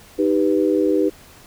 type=chord; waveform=sine; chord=Eb augmented; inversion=none; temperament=equal; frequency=311.1 / 392 / 493.9 Hz; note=Eb4 / G4 / B4; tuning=0 / 0 / 0 cents; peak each=-18 / -19 / -21 dBFS; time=0.18-1.1 s; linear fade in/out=20 ms; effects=pink hiss -46 dBFS RMS until 1.46 s